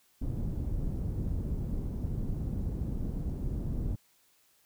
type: low-pass noise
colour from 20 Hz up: pink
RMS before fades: -33 dBFS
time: 0.21-3.96 s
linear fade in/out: 10 ms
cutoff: 210 Hz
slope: 12 dB/octave
effects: white hiss -67 dBFS RMS until 4.65 s